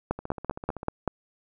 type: two click trains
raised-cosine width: 1 ms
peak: -22 / -11 dBFS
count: 11 / 6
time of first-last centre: 0.19-0.831 / 0.11-1.077 s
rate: 15.6 / 5.17 Hz
effects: none